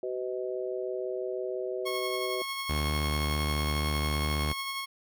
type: harmonic tone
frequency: 126 Hz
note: B2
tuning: 35 cents sharp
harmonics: 3 / 4 / 5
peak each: -33 / -36 / -37 dBFS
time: 0.03-2.42 s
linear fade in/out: 2 ms
type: tone with tremolo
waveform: 15% pulse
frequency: 1091 Hz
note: C#6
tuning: 28 cents flat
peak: -25 dBFS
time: 1.85-4.86 s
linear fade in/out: 20 ms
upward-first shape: sine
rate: 11 Hz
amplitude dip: 30%
type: tone with vibrato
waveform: sawtooth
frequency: 74.8 Hz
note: D2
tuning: 32 cents sharp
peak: -24 dBFS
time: 2.69-4.53 s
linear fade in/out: 10 ms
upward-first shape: sine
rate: 4.5 Hz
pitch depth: 12 cents each way
effects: none